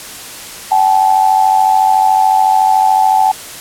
sine tone pair together, 766 / 859.8 Hz, G5 / A5, -40 / -40 cents, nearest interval major second, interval 200 cents, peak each -10 dBFS, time 0.71-3.32 s, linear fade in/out 10 ms, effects white hiss -29 dBFS RMS until 3.6 s + low-pass 12000 Hz 12 dB/octave

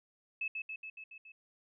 sine tone with echo, 2600 Hz, E7, 24 cents flat, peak -33 dBFS, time 0.41-0.48 s, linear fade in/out 5 ms, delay 140 ms, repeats 6, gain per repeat -3 dB, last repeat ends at 1.32 s, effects none

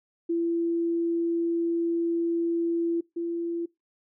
sine tone pair in turn, 337 / 339 Hz, E4 / E4, +38 / +49 cents, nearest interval unison, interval 11 cents, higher second, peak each -23 / -27 dBFS, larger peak first, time 0.29-3.01 / 3.16-3.66 s, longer first, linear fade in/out 10 ms, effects noise-tail reverb RT60 0.2 s tail -23 dB re dry

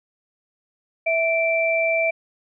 sine tone pair together, 655.4 / 2342 Hz, E5 / D7, -10 / -5 cents, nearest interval octave + minor seventh, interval 2205 cents, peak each -20 / -21 dBFS, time 1.06-2.11 s, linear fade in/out 10 ms, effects none

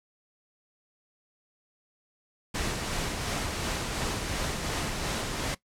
pink noise with tremolo, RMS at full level -30 dBFS, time 2.54-5.55 s, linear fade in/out 10 ms, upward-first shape sine, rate 2.8 Hz, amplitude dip 30%, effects noise-tail reverb RT60 0.1 s tail -18 dB re dry + low-pass 9000 Hz 12 dB/octave

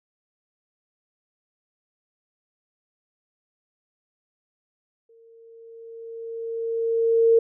sine tone with exponential growth, 457.3 Hz, A#4, 33 cents flat, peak -12 dBFS, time 5.09-7.39 s, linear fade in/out 5 ms, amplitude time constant 500 ms, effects none

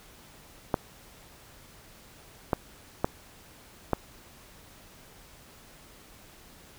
clicks, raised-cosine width 1 ms, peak -9 dBFS, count 4, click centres 0.742 / 2.532 / 3.045 / 3.933 s, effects pink hiss -53 dBFS RMS until 6.78 s

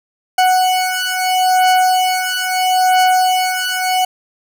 40% pulse beating tone pair, 740 / 740.76 Hz, F#5 / F#5, 0 / +2 cents, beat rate 0.76 Hz, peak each -14 dBFS, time 0.38-4.05 s, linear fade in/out 5 ms, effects none

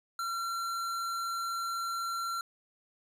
sine tone with hard clipping, 1364 Hz, F6, 41 cents flat, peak -34 dBFS, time 0.19-2.41 s, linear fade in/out 2 ms, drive 16 dB, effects none

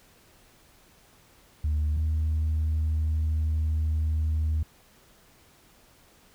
sine tone pair in turn, 75.7 / 78.14 Hz, D#2 / D#2, -47 / +8 cents, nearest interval minor second, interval 55 cents, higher second, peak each -21 / -21 dBFS, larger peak neither, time 1.64-1.97 / 1.97-4.63 s, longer second, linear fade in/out 5 ms, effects tanh soft clip ceiling -21 dBFS + pink hiss -58 dBFS RMS until 6.34 s

